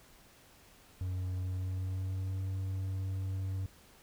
triangle tone with pitch glide, 92 to 95.24 Hz, F#2 to G2, -9 to -49 cents, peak -31 dBFS, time 1.01-3.66 s, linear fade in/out 0 ms, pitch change +60 cents, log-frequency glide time 1.36-2.43 s, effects pink hiss -60 dBFS RMS until 4.02 s

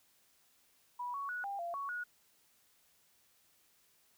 sine tone with pitch steps, 978 / 1117 / 1466 / 798 / 688 / 1116 / 1454 Hz, B5 / C#6 / F#6 / G5 / F5 / C#6 / F#6, -17 / +13 / -16 / +31 / -26 / +11 / -31 cents, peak -37 dBFS, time 0.99-2.04 s, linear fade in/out 10 ms, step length 150 ms, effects white hiss -70 dBFS RMS until 4.17 s

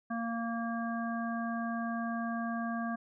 harmonic tone, 231 Hz, A#3, 16 cents flat, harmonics 1 / 3 / 5 / 7, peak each -34 / -39 / -41 / -42 dBFS, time 0.1-2.96 s, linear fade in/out 10 ms, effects none

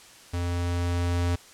square tone with level ramp, 87.31 Hz, F2, in tune, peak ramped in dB -27 to -23 dBFS, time 0.33-1.36 s, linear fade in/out 10 ms, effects white hiss -50 dBFS RMS until 1.53 s + low-pass 9000 Hz 12 dB/octave

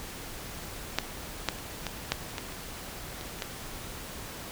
clicks, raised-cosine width 0.2 ms, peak -7 / -8 / -26 / -14 / -7 / -15 / -25 / -23 / -26 / -14 dBFS, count 10, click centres 0.986 / 1.487 / 1.587 / 1.867 / 2.12 / 2.382 / 2.523 / 3.211 / 3.388 / 3.422 s, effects pink hiss -41 dBFS RMS until 4.51 s

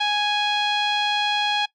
sawtooth tone with low-pass filter, 830.6 Hz, G#5, in tune, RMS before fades -22 dBFS, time 0-1.66 s, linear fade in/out 10 ms, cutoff 3600 Hz, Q 4.2, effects noise-tail reverb RT60 0.1 s tail -20 dB re dry

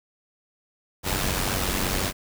pink noise with amplitude modulation, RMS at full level -23 dBFS, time 1.03-2.13 s, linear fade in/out 50 ms, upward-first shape sine, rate 94.6 Hz, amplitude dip 60%, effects none

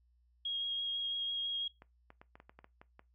sine tone with vibrato, 3273 Hz, G#7, 26 cents flat, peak -34 dBFS, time 0.45-1.68 s, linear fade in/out 5 ms, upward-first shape sine, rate 6 Hz, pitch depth 11 cents each way
clicks, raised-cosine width 0.5 ms, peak -38 dBFS, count 10, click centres 1.821 / 2.104 / 2.215 / 2.355 / 2.401 / 2.495 / 2.59 / 2.644 / 2.815 / 2.994 s
effects noise-tail reverb RT60 0.2 s tail -19 dB re dry + added 60 Hz sine -67 dBFS peak until 3.14 s

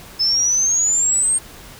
sine exponential sweep, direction up, 5190 to 8630 Hz, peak -14 dBFS, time 0.19-1.39 s, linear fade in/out 20 ms, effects pink hiss -40 dBFS RMS until 1.79 s

